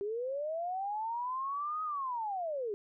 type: linear two-way sweep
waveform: sine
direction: up then down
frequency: 392 to 1267 to 392 Hz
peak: -33 dBFS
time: 0.01-2.74 s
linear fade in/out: 0 ms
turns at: 1.83 s
effects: none